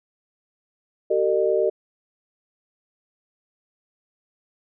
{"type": "tone cluster", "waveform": "sine", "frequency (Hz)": [383.8, 453.3, 608], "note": ["G4", "A#4", "D#5"], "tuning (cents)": [-37, -48, -40], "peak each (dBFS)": -22, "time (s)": [1.1, 1.7], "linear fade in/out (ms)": 10, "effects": []}